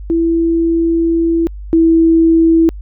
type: tone pair in turn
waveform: sine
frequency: 332.2 / 328 Hz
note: E4 / E4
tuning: +13 / -9 cents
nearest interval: unison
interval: 22 cents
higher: first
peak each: -10 / -6 dBFS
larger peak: second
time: 0.1-1.47 / 1.73-2.69 s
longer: first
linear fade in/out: 0 ms
effects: added 50 Hz sine -25 dBFS peak until 2.81 s